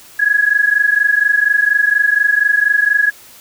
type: tone pair together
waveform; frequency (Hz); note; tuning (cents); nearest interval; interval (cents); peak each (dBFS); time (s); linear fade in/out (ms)
sine; 1661.2 / 1685.4; G#6 / G#6; 0 / +25; unison; 25; -13; 0.19-3.11; 10
effects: white hiss -41 dBFS RMS until 3.4 s